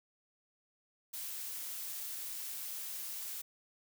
blue noise, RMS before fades -42 dBFS, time 1.13-3.42 s, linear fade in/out 10 ms, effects none

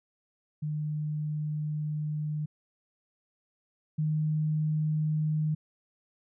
sine tone pair in turn, 151.5 / 154.06 Hz, D#3 / D#3, -46 / -17 cents, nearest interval unison, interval 29 cents, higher second, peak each -29 / -25 dBFS, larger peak second, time 0.62-2.46 / 3.98-5.55 s, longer first, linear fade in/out 10 ms, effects none

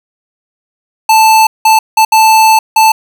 square tone bursts at uneven times, 880 Hz, A5, in tune, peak -4 dBFS, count 5, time 1.09-1.47 / 1.65-1.79 / 1.97-2.05 / 2.12-2.59 / 2.76-2.92 s, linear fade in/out 5 ms, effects none

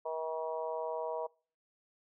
harmonic tone, 160 Hz, D#3, 49 cents sharp, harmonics 3 / 4 / 5 / 6 / 7, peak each -39 / -38 / -47 / -40 / -51 dBFS, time 0.05-1.27 s, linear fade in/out 10 ms, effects noise-tail reverb RT60 0.4 s tail -24 dB re dry

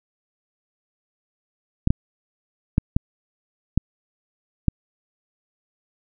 clicks, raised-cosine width 5 ms, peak -4 dBFS, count 6, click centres 1.874 / 1.905 / 2.781 / 2.965 / 3.776 / 4.683 s, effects none

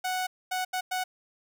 sawtooth tone bursts at uneven times, 740 Hz, F#5, in tune, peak -24 dBFS, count 4, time 0.04-0.27 / 0.51-0.65 / 0.73-0.81 / 0.91-1.04 s, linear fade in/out 10 ms, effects none

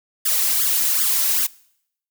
blue noise with flanger, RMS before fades -19 dBFS, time 0.25-1.47 s, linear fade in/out 10 ms, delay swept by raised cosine 0.59 to 2.99 ms, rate 2.6 Hz, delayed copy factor +0.95, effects noise-tail reverb RT60 0.7 s tail -23 dB re dry

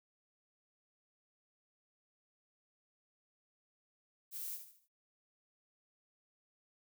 violet noise with echo, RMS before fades -43 dBFS, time 4.31-4.59 s, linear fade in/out 50 ms, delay 74 ms, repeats 4, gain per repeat -8 dB, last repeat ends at 4.886 s, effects none

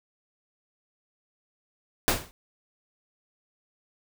pink noise with exponential decay, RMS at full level -18 dBFS, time 2.08-2.31 s, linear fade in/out 0 ms, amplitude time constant 50 ms, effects none

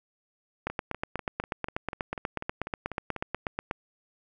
two click trains, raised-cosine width 0.5 ms, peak -14 / -20 dBFS, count 26 / 11, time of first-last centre 0.67-3.711 / 0.7-3.163 s, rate 8.22 / 4.06 Hz, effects none

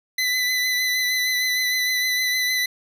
25% pulse tone with vibrato, 2004 Hz, B6, 25 cents sharp, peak -16 dBFS, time 0.18-2.66 s, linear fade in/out 5 ms, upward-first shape sine, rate 6.5 Hz, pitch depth 22 cents each way, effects none

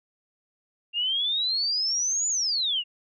sine exponential two-way sweep, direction up then down, 2769 to 7040 to 2769 Hz, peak -23 dBFS, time 0.93-2.84 s, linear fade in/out 50 ms, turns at 2.28 s, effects none

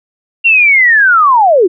sine linear sweep, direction down, 2776 to 324.2 Hz, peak -4 dBFS, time 0.44-1.68 s, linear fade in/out 20 ms, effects none

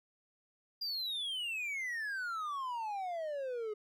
triangle exponential sweep, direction down, 4853 to 415.3 Hz, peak -34 dBFS, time 0.81-3.74 s, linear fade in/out 10 ms, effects none

